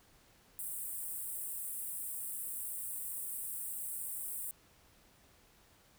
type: high-pass noise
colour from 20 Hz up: pink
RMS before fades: -41 dBFS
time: 0.59-4.51 s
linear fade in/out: 0 ms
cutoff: 8100 Hz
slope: 96 dB/octave
effects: pink hiss -65 dBFS RMS until 5.98 s